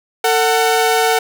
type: tone pair together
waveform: sawtooth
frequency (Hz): 449.5 / 743.8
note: A4 / F#5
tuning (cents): +37 / +9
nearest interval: major sixth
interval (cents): 872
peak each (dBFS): -11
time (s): 0.24-1.19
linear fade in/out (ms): 5
effects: none